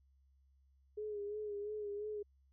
sine tone with vibrato, 416.3 Hz, G#4, 4 cents sharp, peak -39 dBFS, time 0.97-2.23 s, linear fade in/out 10 ms, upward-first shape sine, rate 2.9 Hz, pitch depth 45 cents each way, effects added 67 Hz sine -67 dBFS peak until 2.52 s

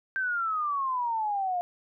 sine exponential sweep, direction down, 1576 to 698.5 Hz, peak -26 dBFS, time 0.16-1.61 s, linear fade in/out 0 ms, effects none

